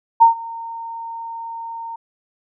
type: tone with ADSR envelope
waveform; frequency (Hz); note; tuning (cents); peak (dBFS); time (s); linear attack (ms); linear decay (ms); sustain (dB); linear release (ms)
sine; 918; A#5; -27; -4; 0.2-1.96; 21; 120; -23; 7
effects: none